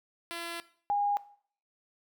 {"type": "tone pair in turn", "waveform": ["5% pulse", "sine"], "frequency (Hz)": [339, 815.7], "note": ["E4", "G#5"], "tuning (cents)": [49, -31], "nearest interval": "octave + minor third", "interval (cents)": 1520, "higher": "second", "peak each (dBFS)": -25, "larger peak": "neither", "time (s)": [[0.31, 0.6], [0.9, 1.17]], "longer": "first", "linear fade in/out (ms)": 0, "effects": ["noise-tail reverb RT60 0.5 s tail -17 dB re dry"]}